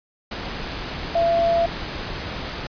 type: tone in noise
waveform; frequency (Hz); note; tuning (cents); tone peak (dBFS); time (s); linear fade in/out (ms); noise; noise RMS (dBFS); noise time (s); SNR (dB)
sine; 676; E5; +43; -16; 1.15-1.66; 5; pink; -30; 0.31-2.67; +11
effects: resampled to 11025 Hz